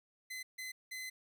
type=tone bursts at uneven times; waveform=sawtooth; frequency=2038 Hz; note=C7; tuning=46 cents flat; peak=-38 dBFS; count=3; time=0.3-0.43 / 0.58-0.72 / 0.91-1.1 s; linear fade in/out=10 ms; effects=none